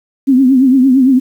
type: tone with vibrato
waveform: sine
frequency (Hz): 261.6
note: C4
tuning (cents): 0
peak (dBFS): -5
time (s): 0.27-1.2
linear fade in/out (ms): 20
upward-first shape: triangle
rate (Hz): 8.8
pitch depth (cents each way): 110
effects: 7-bit